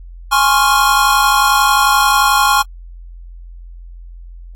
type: chord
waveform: square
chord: Db major seventh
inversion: second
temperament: equal with one note detuned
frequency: 830.6 / 1057.4 / 1108.7 / 1396.9 Hz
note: Ab5 / C6 / Db6 / F6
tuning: 0 / +18 / 0 / 0 cents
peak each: -16 dBFS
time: 0.31-2.63 s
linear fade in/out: 20 ms
effects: added 43 Hz sine -31 dBFS peak until 4.55 s + AAC 48 kbps